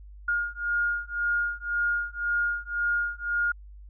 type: beating tone pair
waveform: sine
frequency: 1421 / 1422.9 Hz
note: F6 / F6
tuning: +30 / +32 cents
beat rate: 1.9 Hz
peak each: -28 dBFS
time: 0.28-3.52 s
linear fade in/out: 5 ms
effects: added 50 Hz sine -43 dBFS peak until 3.89 s